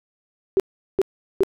sine tone bursts, 385.4 Hz, G4, 29 cents flat, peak -13 dBFS, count 3, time 0.57-1.434 s, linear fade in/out 0 ms, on 28 ms, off 390 ms, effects none

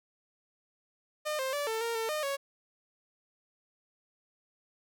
sawtooth tone with pitch steps, 607 / 527 / 579 / 446 / 463.6 / 450.2 / 610 / 555 Hz, D#5 / C5 / D5 / A4 / A#4 / A4 / D#5 / C#5, -43 / +12 / -25 / +23 / -10 / +40 / -34 / +2 cents, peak -27 dBFS, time 1.25-2.37 s, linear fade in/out 20 ms, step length 140 ms, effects none

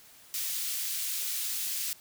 white high-pass noise, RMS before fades -33 dBFS, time 0.34-1.93 s, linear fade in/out 0 ms, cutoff 2800 Hz, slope 12 dB/octave, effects white hiss -55 dBFS RMS until 2 s

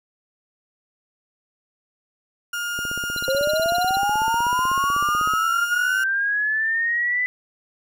35% pulse tone, 1417 Hz, F6, 25 cents sharp, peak -23 dBFS, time 2.53-6.04 s, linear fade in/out 5 ms
click train, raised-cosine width 2 ms, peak -21 dBFS, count 42, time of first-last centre 2.79-5.337 s, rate 16.1 Hz
square tone bursts, 4091 Hz, C8, 40 cents flat, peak -26 dBFS, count 13, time 3.17-3.96 s, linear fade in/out 5 ms, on 22 ms, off 42 ms
sine linear sweep, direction up, 523.3 to 2005 Hz, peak -19 dBFS, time 3.28-7.26 s, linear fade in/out 0 ms
effects none

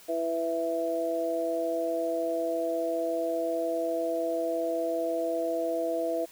harmonic tone, 165.5 Hz, E3, 7 cents sharp, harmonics 2 / 3 / 4, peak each -33 / -32 / -29 dBFS, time 0.08-6.26 s, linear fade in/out 20 ms, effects white hiss -53 dBFS RMS until 6.31 s

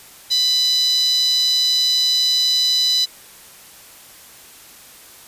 10% pulse tone with high-pass filter, 996 Hz, B5, 14 cents sharp, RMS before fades -17 dBFS, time 0.3-3.06 s, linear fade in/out 20 ms, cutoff 4200 Hz, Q 8.7, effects white hiss -43 dBFS RMS until 5.27 s + resampled to 32000 Hz

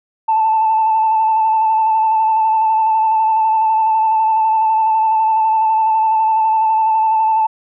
sine tone with vibrato, 880 Hz, A5, in tune, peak -10 dBFS, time 0.28-7.47 s, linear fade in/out 10 ms, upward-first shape square, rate 12 Hz, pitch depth 19 cents each way, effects tanh soft clip ceiling -6 dBFS

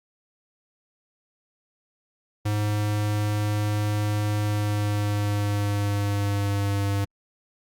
square tone with pitch glide, 104.8 to 99.89 Hz, G#2 to G2, +16 to +33 cents, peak -23 dBFS, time 2.45-7.05 s, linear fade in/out 10 ms, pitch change -83 cents, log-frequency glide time 4.41-6.87 s, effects Opus 48 kbps

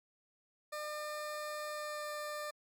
20% pulse tone with pitch glide, 602 to 597.8 Hz, D5 to D5, +43 to +31 cents, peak -34 dBFS, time 0.72-2.51 s, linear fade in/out 10 ms, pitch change -12 cents, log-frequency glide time 1.7-2.12 s, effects MP3 96 kbps

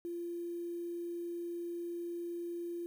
sine tone with quantisation, 344.3 Hz, F4, 25 cents flat, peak -37 dBFS, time 0.05-2.86 s, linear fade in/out 0 ms, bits 10, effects none

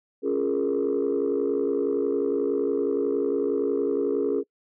sine chord, Bb minor seventh, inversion first, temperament equal, 277.2 / 349.2 / 415.3 / 466.2 Hz, Db4 / F4 / Ab4 / Bb4, 0 / 0 / 0 / 0 cents, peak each -27 / -29 / -24 / -27 dBFS, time 0.22-4.44 s, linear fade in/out 50 ms, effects noise-tail reverb RT60 0.1 s tail -26 dB re dry + tanh soft clip ceiling -16 dBFS

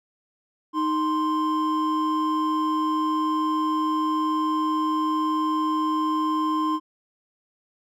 triangle tone pair together, 311.1 / 1046.5 Hz, D#4 / C6, 0 / 0 cents, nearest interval octave + major sixth, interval 2100 cents, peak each -22 dBFS, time 0.73-6.8 s, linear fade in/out 50 ms, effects none

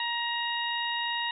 harmonic tone, 943 Hz, A#5, 20 cents sharp, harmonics 1 / 2 / 3 / 4, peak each -33 / -33 / -34 / -35 dBFS, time 0-1.31 s, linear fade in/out 2 ms, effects none

